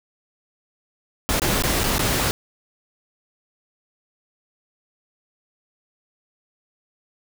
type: noise with dropouts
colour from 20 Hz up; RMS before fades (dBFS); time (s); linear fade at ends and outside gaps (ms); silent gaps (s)
pink; -21; 1.29-2.31; 0; 1.397-1.419 / 1.622-1.637 / 1.834-1.84 / 1.982-1.993
effects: none